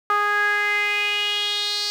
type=tone with band-pass filter sweep; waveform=sawtooth; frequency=413.1 Hz; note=G#4; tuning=9 cents flat; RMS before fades=-22 dBFS; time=0.1-1.9 s; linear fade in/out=0 ms; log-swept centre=1300 to 4600 Hz; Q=5.2; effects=8-bit